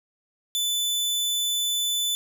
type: tone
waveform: sawtooth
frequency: 3500 Hz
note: A7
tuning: 10 cents flat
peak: -20 dBFS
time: 0.55-2.15 s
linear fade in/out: 0 ms
effects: none